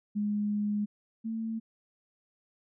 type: tone pair in turn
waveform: sine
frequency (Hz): 207.7 / 224.1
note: G#3 / A3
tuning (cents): 0 / +32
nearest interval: minor second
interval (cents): 132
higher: second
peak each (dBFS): -27 / -31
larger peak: first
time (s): 0.15-0.86 / 1.24-1.6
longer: first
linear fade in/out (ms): 20
effects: none